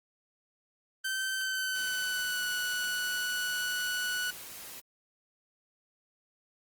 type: tone with pitch glide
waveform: sawtooth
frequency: 1545 to 1476.1 Hz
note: G6 to F#6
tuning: -26 to -5 cents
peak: -27 dBFS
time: 1.04-4.31 s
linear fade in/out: 10 ms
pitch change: -79 cents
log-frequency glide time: 1.36-2.45 s
type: noise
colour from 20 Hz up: white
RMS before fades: -45 dBFS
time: 1.74-4.81 s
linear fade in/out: 20 ms
effects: Opus 24 kbps